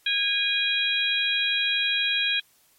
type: harmonic tone with a mistuned harmonic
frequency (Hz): 820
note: G#5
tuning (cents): -22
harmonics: 2 / 3 / 4 / 5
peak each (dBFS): -29 / -26 / -25 / -29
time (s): 0.06-2.4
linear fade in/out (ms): 5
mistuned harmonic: 5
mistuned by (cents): -90
effects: white hiss -61 dBFS RMS until 2.78 s + MP3 64 kbps